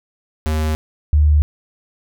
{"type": "tone pair in turn", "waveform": ["square", "sine"], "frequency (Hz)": [77.78, 74.74], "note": ["D#2", "D2"], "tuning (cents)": [0, 31], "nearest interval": "minor second", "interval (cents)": 69, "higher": "first", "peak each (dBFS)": [-17, -9], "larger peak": "second", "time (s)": [[0.46, 0.75], [1.13, 1.42]], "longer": "neither", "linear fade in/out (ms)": 0, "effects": []}